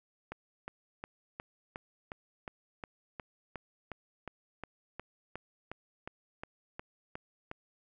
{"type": "click train", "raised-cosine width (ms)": 0.5, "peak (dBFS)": -25, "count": 21, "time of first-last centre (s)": [0.32, 7.514], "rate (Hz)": 2.78, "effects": []}